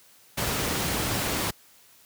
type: noise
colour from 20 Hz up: pink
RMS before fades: -27 dBFS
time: 0.37-1.51 s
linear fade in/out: 10 ms
effects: white hiss -56 dBFS RMS until 2.05 s + high-pass 60 Hz 12 dB/octave